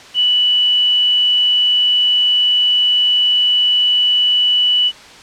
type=tone with quantisation; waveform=sine; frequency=2960 Hz; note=F#7; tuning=in tune; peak=-10 dBFS; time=0.14-4.92 s; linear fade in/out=50 ms; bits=6; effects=white hiss -38 dBFS RMS until 5.22 s + low-pass 5000 Hz 12 dB/octave